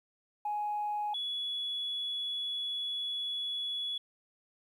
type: tone pair in turn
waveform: sine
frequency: 835 / 3391 Hz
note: G#5 / G#7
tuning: +9 / +35 cents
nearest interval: 2 octaves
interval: 2426 cents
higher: second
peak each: -30 / -32 dBFS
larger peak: first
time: 0.45-1.14 / 1.14-3.98 s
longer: second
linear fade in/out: 5 ms
effects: tanh soft clip ceiling -27 dBFS + 11-bit